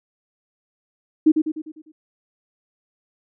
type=tone with echo; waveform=sine; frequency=311.1 Hz; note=D#4; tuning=in tune; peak=-9 dBFS; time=1.26-1.32 s; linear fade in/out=10 ms; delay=100 ms; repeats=6; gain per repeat=-6 dB; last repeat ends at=1.92 s; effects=none